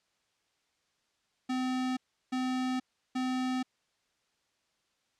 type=tone bursts; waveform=square; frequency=256 Hz; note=C4; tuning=38 cents flat; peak=-30 dBFS; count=3; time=1.49-3.63 s; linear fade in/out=10 ms; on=480 ms; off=350 ms; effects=white hiss -75 dBFS RMS until 5.19 s + low-pass 6000 Hz 12 dB/octave